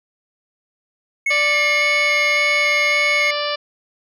triangle tone with vibrato, 2180 Hz, C#7, 29 cents flat, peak -14 dBFS, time 1.26-3.31 s, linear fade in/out 5 ms, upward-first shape square, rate 1.8 Hz, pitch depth 10 cents each way
harmonic tone, 587.3 Hz, D5, in tune, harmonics 1 / 2 / 3 / 4 / 5 / 6 / 7 / 8 / 9, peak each -24 / -26 / -30 / -30 / -28 / -32 / -33 / -30 / -34 dBFS, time 1.3-3.56 s, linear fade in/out 10 ms
effects none

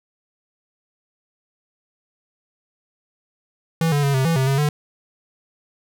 square tone with pitch steps, 164 / 144.6 / 140 / 132.1 / 165.7 / 132.3 / 136.9 / 148.2 Hz, E3 / D3 / C#3 / C3 / E3 / C3 / C#3 / D3, -9 / -27 / +18 / +17 / +9 / +20 / -21 / +16 cents, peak -17 dBFS, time 3.81-4.69 s, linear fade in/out 2 ms, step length 110 ms, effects none

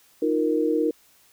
sine chord, Eb suspended second, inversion none, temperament just, 311.1 / 350 / 466.7 Hz, Eb4 / F4 / Bb4, 0 / +4 / +2 cents, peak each -23 / -27 / -23 dBFS, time 0.22-0.91 s, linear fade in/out 5 ms, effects white hiss -58 dBFS RMS until 1.32 s

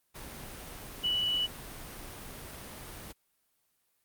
sine tone in noise, 2957 Hz, F#7, 2 cents flat, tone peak -27 dBFS, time 1.03-1.47 s, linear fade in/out 20 ms, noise pink, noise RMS -44 dBFS, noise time 0.14-3.13 s, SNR +14 dB, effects white hiss -75 dBFS RMS until 4.04 s + Opus 32 kbps

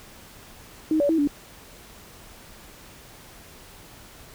sine tone with pitch steps, 312.9 / 573 / 324 / 288.5 Hz, D#4 / D5 / E4 / D4, +10 / -43 / -30 / -31 cents, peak -18 dBFS, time 0.91-1.274 s, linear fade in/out 2 ms, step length 91 ms, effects pink hiss -47 dBFS RMS until 4.34 s

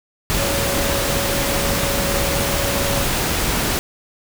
sine tone in noise, 559 Hz, C#5, 14 cents sharp, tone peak -25 dBFS, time 0.37-3.04 s, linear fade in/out 0 ms, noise pink, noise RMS -20 dBFS, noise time 0.3-3.79 s, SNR -8 dB, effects none

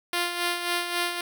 5% pulse tone with tremolo, 349.2 Hz, F4, in tune, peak -12 dBFS, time 0.13-1.21 s, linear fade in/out 2 ms, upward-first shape sine, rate 3.7 Hz, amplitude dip 55%, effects none

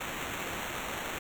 blue noise with sample-and-hold, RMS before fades -37 dBFS, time 0-1.19 s, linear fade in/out 10 ms, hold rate 4900 Hz, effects none

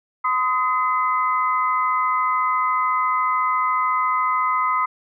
sine tone cluster, 1022 / 1256 / 2042 Hz, C6 / D#6 / C7, -41 / +16 / -43 cents, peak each -21 / -20 / -29 dBFS, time 0.24-4.86 s, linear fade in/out 10 ms, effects none

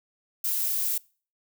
violet noise, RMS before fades -27 dBFS, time 0.44-0.98 s, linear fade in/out 5 ms, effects noise-tail reverb RT60 0.4 s tail -24 dB re dry

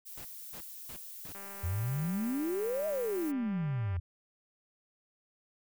violet noise, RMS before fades -46 dBFS, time 0.05-3.32 s, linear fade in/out 20 ms
pink noise bursts, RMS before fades -49 dBFS, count 4, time 0.17-1.326 s, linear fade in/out 5 ms, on 79 ms, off 280 ms
click train, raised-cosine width 0.5 ms, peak -34 dBFS, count 519, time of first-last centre 1.35-3.966 s, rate 198 Hz
sine exponential two-way sweep, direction up then down, 82.41 to 638 to 82.41 Hz, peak -30 dBFS, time 1.63-4 s, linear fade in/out 10 ms, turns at 2.87 s
effects none

